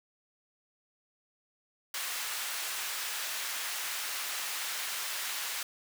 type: high-pass noise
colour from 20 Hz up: pink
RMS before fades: -36 dBFS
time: 1.94-5.63 s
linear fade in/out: 2 ms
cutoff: 1400 Hz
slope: 12 dB/octave
effects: none